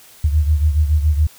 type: beating tone pair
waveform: sine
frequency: 74.7 / 81.8 Hz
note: D2 / E2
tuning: +30 / -13 cents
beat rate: 7.1 Hz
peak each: -13 / -19 dBFS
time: 0.24-1.27 s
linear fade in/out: 5 ms
effects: white hiss -45 dBFS RMS until 1.38 s